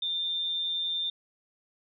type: tone with amplitude modulation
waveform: sine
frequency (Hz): 3595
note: A7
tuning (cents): +36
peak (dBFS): -26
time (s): 0.02-1.1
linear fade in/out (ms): 5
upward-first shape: sine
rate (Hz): 171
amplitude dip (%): 40
effects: none